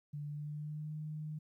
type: tone with pitch glide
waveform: sine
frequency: 146.83 to 153.24 Hz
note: D3 to D#3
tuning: 0 to -26 cents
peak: -39 dBFS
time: 0.13-1.39 s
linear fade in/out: 10 ms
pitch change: +74 cents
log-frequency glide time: 0.26-0.93 s
effects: 13-bit